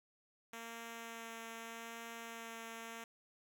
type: tone with vibrato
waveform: 5% pulse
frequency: 229.2 Hz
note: A#3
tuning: 29 cents flat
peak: -35 dBFS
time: 0.53-3.04 s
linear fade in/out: 2 ms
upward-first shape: sine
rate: 0.81 Hz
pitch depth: 11 cents each way
effects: none